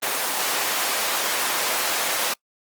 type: high-pass noise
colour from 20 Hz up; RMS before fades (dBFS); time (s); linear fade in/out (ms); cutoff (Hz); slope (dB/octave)
pink; -24; 0.02-2.34; 10; 610; 12
effects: noise-tail reverb RT60 0.1 s tail -26 dB re dry + Opus 24 kbps